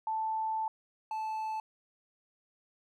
sine / triangle tone pair in turn, 880 / 873.9 Hz, A5 / A5, 0 / -12 cents, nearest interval unison, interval 12 cents, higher first, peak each -30 / -31 dBFS, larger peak first, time 0.07-0.68 / 1.11-1.6 s, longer first, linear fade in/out 2 ms, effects none

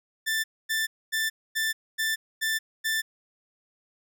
sawtooth tone bursts, 1771 Hz, A6, 11 cents sharp, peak -21 dBFS, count 7, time 0.26-3.02 s, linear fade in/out 20 ms, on 180 ms, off 250 ms, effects none

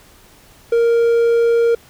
triangle tone, 466.2 Hz, A#4, in tune, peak -9 dBFS, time 0.72-1.75 s, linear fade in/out 5 ms, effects pink hiss -47 dBFS RMS until 1.89 s

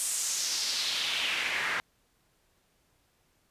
pink noise with band-pass filter sweep, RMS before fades -31 dBFS, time 0-1.8 s, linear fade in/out 0 ms, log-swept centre 8900 to 1700 Hz, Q 2.5, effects pink hiss -70 dBFS RMS until 3.5 s + resampled to 32000 Hz

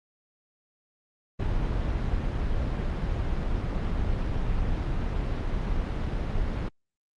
brown noise, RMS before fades -27 dBFS, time 1.39-6.69 s, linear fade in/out 10 ms, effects low-pass 4000 Hz 12 dB/octave + Opus 32 kbps

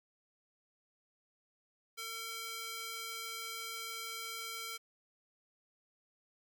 square tone with high-pass filter, 453.1 Hz, A#4, 49 cents flat, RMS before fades -43 dBFS, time 1.97-4.78 s, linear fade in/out 20 ms, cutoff 1800 Hz, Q 0.75, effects none

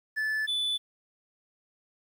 triangle tone pair in turn, 1741 / 3482 Hz, A6 / A7, -19 / -19 cents, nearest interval octave, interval 1200 cents, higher second, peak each -25 dBFS, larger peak neither, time 0.16-0.47 / 0.47-0.78 s, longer neither, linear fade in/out 20 ms, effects 10-bit

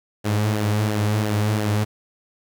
sawtooth tone with flanger, 105.8 Hz, G#2, 33 cents sharp, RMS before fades -21 dBFS, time 0.24-1.85 s, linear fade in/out 20 ms, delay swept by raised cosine 0.81 to 6.61 ms, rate 2.9 Hz, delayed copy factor -0.5, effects 8-bit

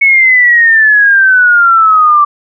sine exponential sweep, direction down, 2217 to 1166 Hz, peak -3 dBFS, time 0.01-2.25 s, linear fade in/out 10 ms, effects none

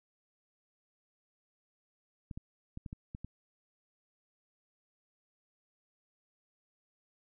clicks, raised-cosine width 5 ms, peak -29 dBFS, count 7, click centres 2.312 / 2.375 / 2.774 / 2.862 / 2.929 / 3.149 / 3.246 s, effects none

